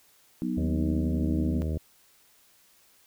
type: chord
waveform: sine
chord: B major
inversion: second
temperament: equal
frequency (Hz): 185 / 246.9 / 311.1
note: F#3 / B3 / D#4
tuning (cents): 0 / 0 / 0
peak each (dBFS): -32 / -30 / -32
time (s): 0.42-1.62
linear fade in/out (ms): 0
type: harmonic tone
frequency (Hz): 78.3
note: D#2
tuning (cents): +11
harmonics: 1 / 2 / 3 / 4 / 5 / 6 / 7 / 8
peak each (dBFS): -28 / -34 / -38 / -40 / -42 / -44 / -45 / -46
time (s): 0.57-1.78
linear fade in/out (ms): 5
effects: white hiss -61 dBFS RMS until 3.06 s